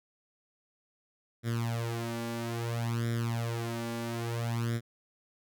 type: tone with flanger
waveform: sawtooth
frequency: 116.6 Hz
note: A#2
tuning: 1 cent sharp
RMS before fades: -33 dBFS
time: 1.43-4.81 s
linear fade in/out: 50 ms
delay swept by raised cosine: 0.55 to 3.55 ms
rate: 0.6 Hz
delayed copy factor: +0.85
effects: none